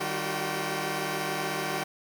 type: tone cluster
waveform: 10% pulse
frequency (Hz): 152.6 / 193.6 / 353.9 / 380.3 / 777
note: D#3 / G3 / F4 / F#4 / G5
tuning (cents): -33 / -21 / +23 / +48 / -16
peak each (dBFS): -27 / -28 / -27 / -26 / -30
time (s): 0-1.84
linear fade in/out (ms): 10
effects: 9-bit